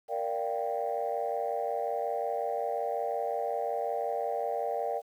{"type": "chord", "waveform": "sine", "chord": "G minor seventh", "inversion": "first", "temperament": "equal", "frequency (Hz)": [466.2, 587.3, 698.5, 784], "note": ["Bb4", "D5", "F5", "G5"], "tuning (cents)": [0, 0, 0, 0], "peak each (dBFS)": -34, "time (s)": [0.08, 5.02], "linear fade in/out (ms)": 50, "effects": ["tanh soft clip ceiling -21 dBFS", "10-bit"]}